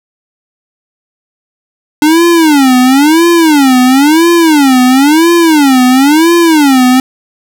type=tone with vibrato; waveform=square; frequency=293.7 Hz; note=D4; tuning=in tune; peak=-4 dBFS; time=2.02-7 s; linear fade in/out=2 ms; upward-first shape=sine; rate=0.98 Hz; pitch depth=270 cents each way; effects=none